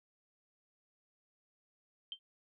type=tone with exponential decay; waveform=sine; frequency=3136 Hz; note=G7; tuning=in tune; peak=-35 dBFS; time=2.12-2.19 s; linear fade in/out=1 ms; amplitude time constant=15 ms; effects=none